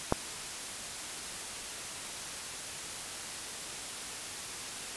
click, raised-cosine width 1 ms, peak -10 dBFS, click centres 0.124 s, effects white hiss -40 dBFS RMS until 4.96 s + resampled to 24000 Hz

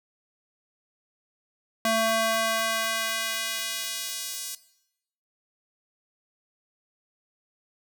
square tone with high-pass filter sweep, 224 Hz, A3, 31 cents sharp, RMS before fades -28 dBFS, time 1.85-4.55 s, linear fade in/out 2 ms, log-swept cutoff 490 to 6100 Hz, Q 0.79, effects noise-tail reverb RT60 0.8 s tail -18 dB re dry

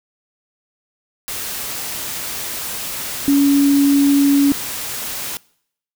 sine tone in noise, 281.5 Hz, C#4, 27 cents sharp, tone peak -10 dBFS, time 3.28-4.52 s, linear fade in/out 0 ms, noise white, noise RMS -26 dBFS, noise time 1.28-5.37 s, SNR +13 dB, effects noise-tail reverb RT60 0.7 s tail -24 dB re dry

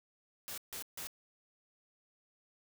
white noise bursts, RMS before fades -43 dBFS, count 3, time 0.48-1.071 s, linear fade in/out 0 ms, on 97 ms, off 150 ms, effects none

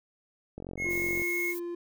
click train, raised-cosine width 2 ms, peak -26 dBFS, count 30, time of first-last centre 0.58-1.219 s, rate 45.4 Hz
triangle tone, 2167 Hz, C#7, 40 cents flat, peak -27 dBFS, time 0.77-1.55 s, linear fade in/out 50 ms
triangle tone with pitch glide, 349.2 to 346.2 Hz, F4 to F4, 0 to -15 cents, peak -31 dBFS, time 0.85-1.75 s, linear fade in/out 5 ms, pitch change -15 cents, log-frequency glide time 1.51-1.6 s
violet noise, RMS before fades -41 dBFS, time 0.89-1.6 s, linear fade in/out 20 ms
effects none

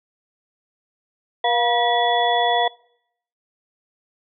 sine tone cluster, 480.3 / 706 / 961 / 1937 / 3413 Hz, B4 / F5 / B5 / B6 / G#7, -48 / +19 / -48 / -34 / +47 cents, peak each -25 / -19 / -23 / -26 / -25 dBFS, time 1.44-2.68 s, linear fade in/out 5 ms, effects noise-tail reverb RT60 0.7 s tail -23 dB re dry

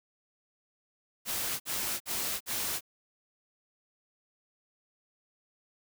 white noise bursts, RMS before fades -33 dBFS, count 4, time 1.25-2.809 s, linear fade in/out 50 ms, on 350 ms, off 53 ms, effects none

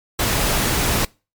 pink noise, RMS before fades -19 dBFS, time 0.19-1.05 s, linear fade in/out 5 ms, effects noise-tail reverb RT60 0.3 s tail -24 dB re dry + MP3 96 kbps

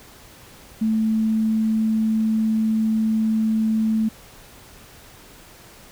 sine tone, 220 Hz, A3, in tune, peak -17 dBFS, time 0.81-4.09 s, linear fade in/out 10 ms, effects pink hiss -46 dBFS RMS until 5.91 s

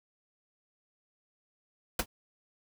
pink noise with exponential decay, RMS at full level -22 dBFS, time 1.99-2.06 s, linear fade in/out 5 ms, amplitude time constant 15 ms, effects none

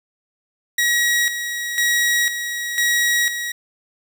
sawtooth tone with tremolo, 1908 Hz, A#6, 40 cents sharp, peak -12 dBFS, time 0.78-3.52 s, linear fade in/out 5 ms, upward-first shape square, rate 1 Hz, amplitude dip 60%, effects 9-bit

